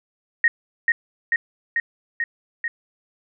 sine tone with echo, 1864.7 Hz, A#6, in tune, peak -12 dBFS, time 0.44-0.48 s, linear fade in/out 2 ms, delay 440 ms, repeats 5, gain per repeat -2 dB, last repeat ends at 2.68 s, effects none

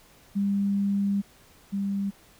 sine tone pair in turn, 199.7 / 198.44 Hz, G3 / G3, +32 / +21 cents, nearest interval unison, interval 11 cents, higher first, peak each -22 / -25 dBFS, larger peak first, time 0.35-1.22 / 1.72-2.11 s, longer first, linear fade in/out 20 ms, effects pink hiss -56 dBFS RMS until 2.39 s

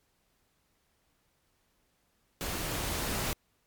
pink noise with level ramp, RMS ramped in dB -35 to -32 dBFS, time 2.41-3.33 s, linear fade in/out 0 ms, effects pink hiss -73 dBFS RMS until 3.66 s + MP3 96 kbps

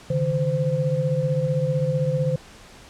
sine tone cluster, 140 / 155.6 / 516 Hz, C#3 / D#3 / C5, +18 / 0 / -24 cents, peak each -24 dBFS, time 0.1-2.36 s, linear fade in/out 5 ms, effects pink hiss -46 dBFS RMS until 2.89 s + low-pass 8000 Hz 12 dB/octave

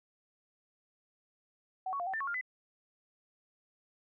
sine tone with pitch steps, 752 / 1116 / 701 / 765 / 1784 / 1105 / 1403 / 2010 Hz, F#5 / C#6 / F5 / G5 / A6 / C#6 / F6 / B6, +28 / +11 / +6 / -42 / +23 / -6 / +8 / +30 cents, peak -33 dBFS, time 1.86-2.412 s, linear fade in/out 5 ms, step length 69 ms, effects none

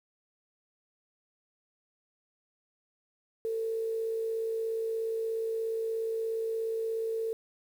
sine tone with amplitude modulation, 450 Hz, A4, 39 cents sharp, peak -28 dBFS, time 3.45-7.33 s, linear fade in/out 0 ms, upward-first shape sine, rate 56.9 Hz, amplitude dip 30%, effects 9-bit

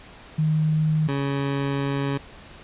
sine / 20% pulse tone pair in turn, 155.56 / 139.34 Hz, D#3 / C#3, 0 / +9 cents, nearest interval major second, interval 191 cents, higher first, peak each -18 dBFS, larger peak neither, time 0.38-1.08 / 1.08-2.18 s, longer second, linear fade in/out 10 ms, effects pink hiss -45 dBFS RMS until 2.63 s + resampled to 8000 Hz

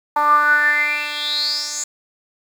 10% pulse tone with band-pass filter sweep, 295.9 Hz, D4, 13 cents sharp, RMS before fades -18 dBFS, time 0.16-1.84 s, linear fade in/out 5 ms, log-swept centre 970 to 7000 Hz, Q 9.7, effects 7-bit

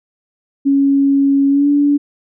sine tone with pitch glide, 277.2 to 287.8 Hz, C#4 to D4, 0 to -35 cents, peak -9 dBFS, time 0.65-1.98 s, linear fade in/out 20 ms, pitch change +65 cents, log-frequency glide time 1.49-1.68 s, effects none

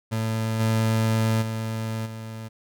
30% pulse tone with level steps, 111.4 Hz, A2, 22 cents sharp, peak -21 / -17 / -24 / -31 dBFS, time 0.11-2.49 s, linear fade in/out 20 ms, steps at 0.59 / 1.41 / 2.05 s, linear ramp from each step 20 ms, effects none

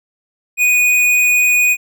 triangle tone with hard clipping, 2474 Hz, D#7, 10 cents flat, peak -11 dBFS, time 0.57-1.77 s, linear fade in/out 50 ms, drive 17 dB, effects none

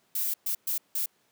violet noise bursts at uneven times, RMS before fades -29 dBFS, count 4, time 0.15-0.34 / 0.46-0.55 / 0.67-0.78 / 0.95-1.06 s, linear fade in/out 5 ms, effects pink hiss -68 dBFS RMS until 1.31 s + high-pass 200 Hz 12 dB/octave

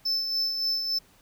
triangle tone with tremolo, 5274 Hz, E8, in tune, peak -22 dBFS, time 0.05-0.99 s, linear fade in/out 10 ms, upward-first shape sine, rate 3.5 Hz, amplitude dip 45%, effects pink hiss -59 dBFS RMS until 1.21 s

